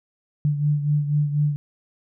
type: beating tone pair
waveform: sine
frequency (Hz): 146.83 / 150.93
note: D3 / D3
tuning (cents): 0 / +48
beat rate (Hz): 4.1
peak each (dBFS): -19 / -26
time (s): 0.45-1.56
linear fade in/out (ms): 0
effects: none